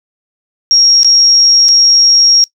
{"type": "tone with dropouts", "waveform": "sine", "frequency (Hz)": 5588, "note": "F8", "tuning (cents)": 0, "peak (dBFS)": -4, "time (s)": [0.71, 2.44], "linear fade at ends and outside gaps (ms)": 0, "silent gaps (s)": [[1.032, 1.046], [1.684, 1.688]], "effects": ["noise-tail reverb RT60 0.1 s tail -22 dB re dry"]}